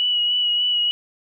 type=tone with vibrato; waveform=sine; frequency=2930 Hz; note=F#7; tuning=18 cents flat; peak=-17 dBFS; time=0-0.91 s; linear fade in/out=0 ms; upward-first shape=sine; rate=3.4 Hz; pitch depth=21 cents each way; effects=none